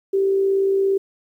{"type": "tone with amplitude modulation", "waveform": "sine", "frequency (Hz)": 389.9, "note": "G4", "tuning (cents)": -9, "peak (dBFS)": -14, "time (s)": [0.13, 0.98], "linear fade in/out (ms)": 10, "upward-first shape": "sine", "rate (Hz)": 57.4, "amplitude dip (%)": 30, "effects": ["9-bit"]}